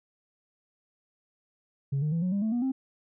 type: tone with pitch steps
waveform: sine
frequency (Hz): 138.3 / 151.69 / 166.38 / 182.49 / 200.2 / 219.5 / 240.8 / 264.1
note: C#3 / D#3 / E3 / F#3 / G3 / A3 / B3 / C4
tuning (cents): -4 / -44 / +16 / -24 / +37 / -4 / -44 / +16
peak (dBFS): -23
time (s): 1.92-2.72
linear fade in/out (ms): 10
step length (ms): 100
effects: tanh soft clip ceiling -23 dBFS